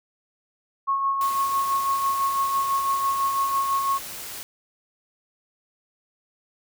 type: tone with tremolo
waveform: sine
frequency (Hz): 1095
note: C#6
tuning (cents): -22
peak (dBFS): -19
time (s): 0.87-3.99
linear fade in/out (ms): 20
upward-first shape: sine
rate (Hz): 6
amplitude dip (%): 40
type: noise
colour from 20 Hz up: white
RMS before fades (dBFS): -36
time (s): 1.21-4.43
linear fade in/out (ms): 0
effects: none